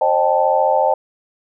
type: tone cluster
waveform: sine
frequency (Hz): 531 / 612 / 785 / 879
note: C5 / D#5 / G5 / A5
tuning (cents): +25 / -29 / +2 / -2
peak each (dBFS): -18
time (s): 0.01-0.94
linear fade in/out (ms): 5
effects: none